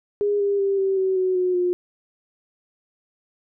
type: tone with pitch steps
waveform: sine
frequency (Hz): 410 / 402 / 394.2 / 386.5 / 379 / 371.7 / 364.4 / 357.3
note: G#4 / G4 / G4 / G4 / F#4 / F#4 / F#4 / F4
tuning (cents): -22 / +44 / +10 / -24 / +42 / +8 / -26 / +40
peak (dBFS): -18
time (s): 0.21-1.73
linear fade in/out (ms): 0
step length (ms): 190
effects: none